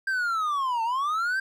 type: linear two-way sweep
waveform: triangle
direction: down then up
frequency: 1593 to 886 to 1593 Hz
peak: -22 dBFS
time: 0.07-1.4 s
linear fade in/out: 5 ms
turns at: 0.83 s
effects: none